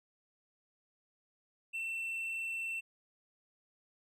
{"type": "tone", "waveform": "triangle", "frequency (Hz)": 2689, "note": "E7", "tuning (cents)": 34, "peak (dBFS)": -34, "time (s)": [1.73, 2.81], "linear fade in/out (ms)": 20, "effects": []}